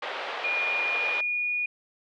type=band-pass noise; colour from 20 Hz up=pink; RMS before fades=-34 dBFS; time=0.02-1.21 s; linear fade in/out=5 ms; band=490 to 3400 Hz; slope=24 dB/octave
type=tone with pitch glide; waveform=sine; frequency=2431 to 2451 Hz; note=D#7 to D#7; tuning=-41 to -27 cents; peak=-25 dBFS; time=0.44-1.66 s; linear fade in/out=5 ms; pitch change=+14 cents; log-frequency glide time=0.94-1.53 s
effects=none